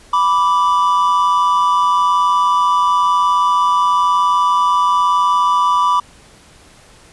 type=tone pair together; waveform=triangle; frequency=987.8 / 1168.8 Hz; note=B5 / D6; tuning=0 / -9 cents; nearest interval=minor third; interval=291 cents; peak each=-12 / -12 dBFS; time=0.13-6 s; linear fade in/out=5 ms; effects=pink hiss -45 dBFS RMS until 7.12 s + resampled to 24000 Hz